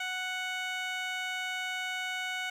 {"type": "tone with band-pass filter", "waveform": "15% pulse", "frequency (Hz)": 740, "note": "F#5", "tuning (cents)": 0, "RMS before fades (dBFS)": -35, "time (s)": [0, 2.5], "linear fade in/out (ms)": 5, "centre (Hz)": 2400, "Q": 0.61, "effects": ["10-bit"]}